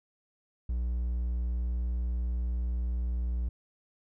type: tone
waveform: triangle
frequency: 60.1 Hz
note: B1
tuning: 46 cents flat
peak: -26 dBFS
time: 0.69-3.49 s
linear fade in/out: 5 ms
effects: none